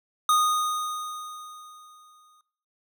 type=tone with exponential decay; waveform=square; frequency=1236 Hz; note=D#6; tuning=12 cents flat; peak=-18 dBFS; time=0.29-2.41 s; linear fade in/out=2 ms; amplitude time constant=460 ms; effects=noise-tail reverb RT60 0.6 s tail -19 dB re dry